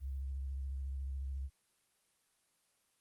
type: tone with vibrato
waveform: sine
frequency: 67.5 Hz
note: C#2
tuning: 45 cents flat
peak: -37 dBFS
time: 0-1.5 s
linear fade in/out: 50 ms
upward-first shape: triangle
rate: 14 Hz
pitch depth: 60 cents each way
effects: white hiss -75 dBFS RMS until 3 s + Opus 24 kbps